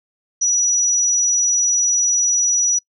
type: tone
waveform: sine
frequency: 5860 Hz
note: F#8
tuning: 18 cents flat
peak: -14 dBFS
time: 0.41-2.79 s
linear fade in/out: 10 ms
effects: noise-tail reverb RT60 0.1 s tail -24 dB re dry